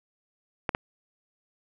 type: clicks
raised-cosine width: 0.5 ms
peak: -10 dBFS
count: 2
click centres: 0.692 / 0.749 s
effects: none